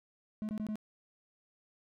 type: tone bursts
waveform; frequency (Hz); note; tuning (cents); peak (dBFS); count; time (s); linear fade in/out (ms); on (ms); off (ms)
triangle; 214; A3; -48; -32; 4; 0.42-0.756; 0; 69; 20
effects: none